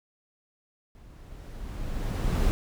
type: noise with level ramp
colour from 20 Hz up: brown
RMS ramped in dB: -50 to -22 dBFS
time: 0.95-2.51 s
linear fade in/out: 0 ms
effects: none